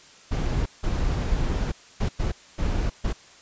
brown noise bursts at uneven times, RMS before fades -24 dBFS, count 6, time 0.31-0.66 / 0.83-1.72 / 2-2.09 / 2.19-2.32 / 2.58-2.9 / 3.04-3.13 s, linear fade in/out 10 ms, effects white hiss -50 dBFS RMS until 3.41 s + resampled to 16000 Hz

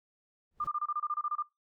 brown noise with exponential growth, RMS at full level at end -44 dBFS, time 0.51-0.67 s, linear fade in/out 2 ms, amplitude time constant 34 ms
sine tone bursts, 1200 Hz, D6, 37 cents sharp, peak -29 dBFS, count 12, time 0.6-1.425 s, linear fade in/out 5 ms, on 44 ms, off 27 ms
effects noise-tail reverb RT60 0.2 s tail -22 dB re dry

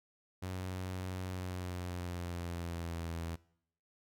sawtooth tone with pitch glide, 92.5 to 83.37 Hz, F#2 to E2, 0 to +20 cents, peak -34 dBFS, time 0.42-3.36 s, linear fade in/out 10 ms, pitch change -180 cents, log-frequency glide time 1.26-3.08 s, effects noise-tail reverb RT60 0.7 s tail -22 dB re dry

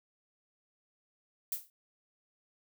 violet noise with exponential decay, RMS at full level -31 dBFS, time 1.52-1.7 s, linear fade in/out 1 ms, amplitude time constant 38 ms, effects none

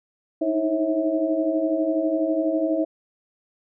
sine tone cluster, 307.4 / 319.5 / 542 / 649 Hz, D#4 / D#4 / C#5 / E5, -21 / +46 / -39 / -27 cents, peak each -28 / -23 / -28 / -25 dBFS, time 0.41-2.85 s, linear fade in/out 10 ms, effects none

